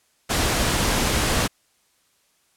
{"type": "noise", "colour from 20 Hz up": "pink", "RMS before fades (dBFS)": -21, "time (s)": [0.29, 1.48], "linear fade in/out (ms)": 20, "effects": ["white hiss -64 dBFS RMS until 2.56 s", "low-pass 11000 Hz 12 dB/octave"]}